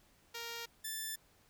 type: tone pair in turn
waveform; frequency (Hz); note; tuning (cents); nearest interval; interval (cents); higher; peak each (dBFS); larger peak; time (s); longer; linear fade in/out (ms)
5% pulse; 466.2 / 1760.1; A#4 / A6; 0 / 0; octave + major seventh; 2300; second; -30 / -28; second; 0.34-0.66 / 0.84-1.16; neither; 10
effects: pink hiss -68 dBFS RMS until 1.49 s